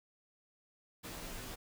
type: noise with comb filter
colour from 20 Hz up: pink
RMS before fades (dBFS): -45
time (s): 1.03-1.56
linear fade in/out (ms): 20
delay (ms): 14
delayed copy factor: -0.7
effects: none